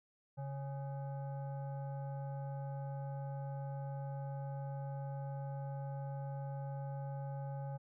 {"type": "tone with frequency modulation", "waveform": "sine", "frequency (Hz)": 138.59, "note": "C#3", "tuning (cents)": 0, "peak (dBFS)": -39, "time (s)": [0.37, 7.78], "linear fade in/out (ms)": 20, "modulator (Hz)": 690, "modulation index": 0.61, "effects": []}